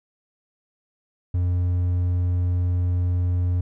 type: tone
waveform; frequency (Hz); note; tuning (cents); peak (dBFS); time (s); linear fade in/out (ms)
triangle; 89; F2; +33; -17; 1.34-3.61; 5
effects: none